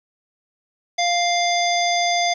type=harmonic tone; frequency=698.5 Hz; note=F5; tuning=in tune; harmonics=1 / 3 / 5 / 7 / 9; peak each=-19 / -24 / -26 / -27 / -29 dBFS; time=0.98-2.34 s; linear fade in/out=10 ms; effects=9-bit